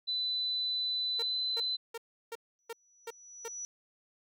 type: tone with pitch glide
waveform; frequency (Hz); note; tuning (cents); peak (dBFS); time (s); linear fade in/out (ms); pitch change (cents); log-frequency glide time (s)
sine; 4000 to 4032; B7 to B7; +21 to +35; -30; 0.07-1.77; 20; +14; 1.15-1.38
type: tone bursts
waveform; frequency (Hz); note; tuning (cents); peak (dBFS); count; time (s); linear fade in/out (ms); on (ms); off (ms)
sawtooth; 460.1; A#4; -23; -34; 7; 1.19-3.482; 5; 36; 340
type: tone with exponential growth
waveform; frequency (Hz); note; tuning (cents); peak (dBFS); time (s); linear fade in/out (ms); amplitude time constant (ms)
sine; 5900; F#8; -6; -36; 2.59-3.65; 0; 230
effects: none